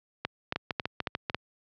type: two click trains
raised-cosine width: 0.3 ms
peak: -12 / -13 dBFS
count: 5 / 6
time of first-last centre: 0.25-1.346 / 0.56-1.299 s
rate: 3.65 / 6.77 Hz
effects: high-pass 80 Hz 12 dB/octave + low-pass 5000 Hz 12 dB/octave